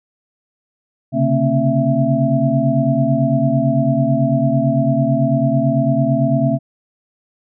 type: tone cluster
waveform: sine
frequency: 132.9 / 141.9 / 230.1 / 270.3 / 664 Hz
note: C3 / C#3 / A#3 / C#4 / E5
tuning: +27 / +41 / -22 / -44 / +12 cents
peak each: -19 dBFS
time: 1.12-6.59 s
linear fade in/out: 50 ms
effects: none